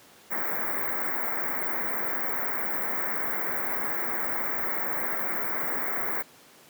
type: band-stop noise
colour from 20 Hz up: white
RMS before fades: -29 dBFS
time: 0.3-6.23 s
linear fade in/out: 20 ms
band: 2200 to 16000 Hz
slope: 96 dB/octave
effects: pink hiss -53 dBFS RMS until 6.69 s + high-pass 200 Hz 12 dB/octave